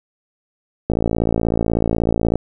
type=click train; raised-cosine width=2 ms; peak=-4 dBFS; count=83; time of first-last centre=0.9-2.356 s; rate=56.3 Hz; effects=none